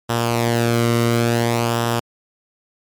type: tone with flanger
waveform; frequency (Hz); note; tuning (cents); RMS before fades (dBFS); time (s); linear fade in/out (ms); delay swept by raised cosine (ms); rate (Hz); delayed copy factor
sawtooth; 117.5; A#2; +14; -18; 0.09-2; 10; 0.45 to 1.2; 0.57; -0.6
effects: MP3 96 kbps